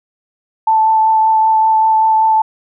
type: tone with vibrato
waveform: sine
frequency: 880 Hz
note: A5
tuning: in tune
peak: -8 dBFS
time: 0.67-2.42 s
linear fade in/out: 5 ms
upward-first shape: triangle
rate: 5.2 Hz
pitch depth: 13 cents each way
effects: none